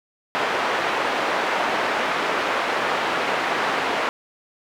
pink band-pass noise, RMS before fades -23 dBFS, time 0.35-4.09 s, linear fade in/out 0 ms, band 520 to 2200 Hz, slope 12 dB/octave, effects none

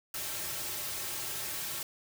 white noise with comb filter, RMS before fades -37 dBFS, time 0.14-1.83 s, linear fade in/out 2 ms, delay 4.1 ms, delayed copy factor -0.85, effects none

